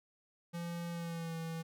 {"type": "tone with pitch glide", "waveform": "square", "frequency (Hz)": [170.9, 163.94], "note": ["F3", "E3"], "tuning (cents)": [-37, -9], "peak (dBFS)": -39, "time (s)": [0.53, 1.63], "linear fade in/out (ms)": 20, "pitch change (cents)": -72, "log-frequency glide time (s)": [0.91, 1.36], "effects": []}